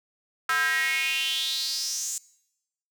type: tone with high-pass filter sweep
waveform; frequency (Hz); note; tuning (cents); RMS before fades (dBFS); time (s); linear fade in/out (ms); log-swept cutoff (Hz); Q
square; 145.4; D3; -17; -27; 0.49-2.18; 2; 1400 to 7300; 5.5
effects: noise-tail reverb RT60 0.9 s tail -23 dB re dry